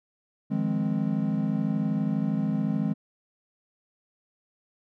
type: chord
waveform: triangle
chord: F minor seventh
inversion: third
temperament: equal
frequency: 155.56 / 174.61 / 207.7 / 261.6 Hz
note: Eb3 / F3 / Ab3 / C4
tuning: 0 / 0 / 0 / 0 cents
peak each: -28 / -30 / -25 / -29 dBFS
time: 0.5-2.94 s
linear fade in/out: 20 ms
effects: none